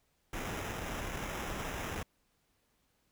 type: noise with sample-and-hold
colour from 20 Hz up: pink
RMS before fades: -39 dBFS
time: 0.33-2.03 s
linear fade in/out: 5 ms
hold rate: 4410 Hz
effects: pink hiss -75 dBFS RMS until 3.11 s